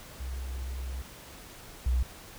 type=tone pair in turn; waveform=sine; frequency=64.4 / 62.24 Hz; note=C2 / B1; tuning=-27 / +14 cents; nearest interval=minor second; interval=59 cents; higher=first; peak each=-33 / -23 dBFS; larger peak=second; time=0.2-1.02 / 1.86-2.03 s; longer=first; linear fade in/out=5 ms; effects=pink hiss -48 dBFS RMS until 2.38 s